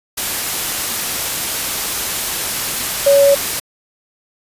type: tone in noise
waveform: sine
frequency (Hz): 561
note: C#5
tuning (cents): +21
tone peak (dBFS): -7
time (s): 3.06-3.35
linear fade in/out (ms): 10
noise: white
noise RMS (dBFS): -20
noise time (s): 0.17-3.6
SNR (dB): +10
effects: resampled to 32000 Hz